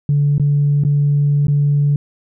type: tone with dropouts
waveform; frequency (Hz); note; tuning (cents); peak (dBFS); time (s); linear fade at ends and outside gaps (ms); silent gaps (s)
sine; 144.4; D3; -29; -10; 0.09-1.96; 2; 0.381-0.397 / 0.837-0.849 / 1.47-1.482
effects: tanh soft clip ceiling -7 dBFS